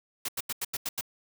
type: noise bursts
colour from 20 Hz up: white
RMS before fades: -32 dBFS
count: 7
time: 0.25-1.011 s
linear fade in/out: 5 ms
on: 35 ms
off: 86 ms
effects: none